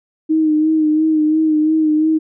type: tone with vibrato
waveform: sine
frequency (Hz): 311.1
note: D#4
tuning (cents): 0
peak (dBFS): -11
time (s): 0.29-2.19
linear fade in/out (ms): 20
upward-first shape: sine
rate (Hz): 2.9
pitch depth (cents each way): 35
effects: none